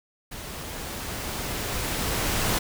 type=noise with level ramp; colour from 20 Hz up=pink; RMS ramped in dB=-38 to -24 dBFS; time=0.31-2.59 s; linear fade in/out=10 ms; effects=none